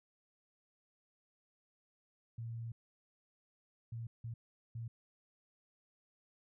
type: tone bursts at uneven times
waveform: sine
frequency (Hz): 115.4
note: A#2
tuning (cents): -17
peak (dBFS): -40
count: 4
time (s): 2.38-2.72 / 3.92-4.07 / 4.24-4.34 / 4.75-4.88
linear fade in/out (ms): 5
effects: none